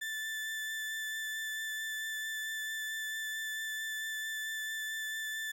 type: tone with vibrato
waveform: 35% pulse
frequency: 1760 Hz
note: A6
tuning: in tune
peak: -34 dBFS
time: 0.01-5.52 s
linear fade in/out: 10 ms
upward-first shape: sine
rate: 4.5 Hz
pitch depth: 11 cents each way
effects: 11-bit